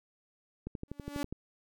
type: click train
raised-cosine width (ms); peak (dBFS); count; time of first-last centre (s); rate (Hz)
3; -25; 9; 0.67-1.326; 12.2
type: tone with exponential growth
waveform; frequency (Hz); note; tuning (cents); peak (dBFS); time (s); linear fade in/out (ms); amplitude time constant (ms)
sawtooth; 287.6; D4; -36; -27; 0.88-1.23; 0; 74
effects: none